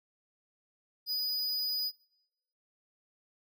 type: tone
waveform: square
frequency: 4955 Hz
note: D#8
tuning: 8 cents flat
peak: -31 dBFS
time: 1.06-1.92 s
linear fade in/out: 50 ms
effects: noise-tail reverb RT60 0.9 s tail -25 dB re dry